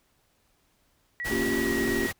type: tone with pitch glide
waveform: sine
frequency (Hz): 1930 to 1904.5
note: B6 to A#6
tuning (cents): -40 to +37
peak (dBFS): -30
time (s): 1.2-2.11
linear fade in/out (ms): 0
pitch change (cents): -23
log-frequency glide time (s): 1.59-1.71
type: noise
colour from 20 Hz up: pink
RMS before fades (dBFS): -34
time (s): 1.24-2.13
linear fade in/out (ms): 20
type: chord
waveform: sine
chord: G half-diminished seventh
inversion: first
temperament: equal with one note detuned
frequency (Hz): 231.6 / 277.2 / 349.2 / 392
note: Bb3 / Db4 / F4 / G4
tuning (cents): -11 / 0 / 0 / 0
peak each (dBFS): -31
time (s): 1.31-2.07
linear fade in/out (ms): 2
effects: pink hiss -68 dBFS RMS until 2.19 s